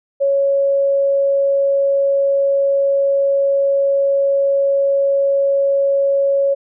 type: tone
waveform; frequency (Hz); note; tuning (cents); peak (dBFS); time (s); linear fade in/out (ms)
sine; 554.4; C#5; 0; -12; 0.2-6.55; 20
effects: none